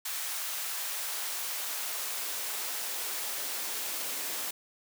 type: noise with high-pass filter sweep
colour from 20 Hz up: white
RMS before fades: -35 dBFS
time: 0.05-4.51 s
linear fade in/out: 5 ms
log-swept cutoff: 910 to 270 Hz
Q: 0.82
effects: none